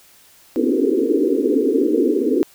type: band-pass noise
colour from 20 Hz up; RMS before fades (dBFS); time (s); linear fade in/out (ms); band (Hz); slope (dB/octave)
pink; -17; 0.56-2.43; 0; 250 to 470; 96
effects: white hiss -50 dBFS RMS until 2.54 s